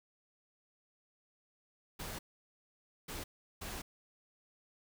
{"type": "noise bursts at uneven times", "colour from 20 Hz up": "pink", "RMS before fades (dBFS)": -43, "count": 3, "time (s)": [[1.99, 2.19], [3.08, 3.24], [3.61, 3.82]], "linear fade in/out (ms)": 10, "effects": []}